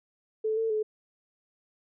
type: tone with pitch steps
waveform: sine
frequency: 436.3 / 448.6 / 429.8 Hz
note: A4 / A4 / A4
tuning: -15 / +34 / -41 cents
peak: -25 dBFS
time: 0.44-0.83 s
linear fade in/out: 10 ms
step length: 130 ms
effects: none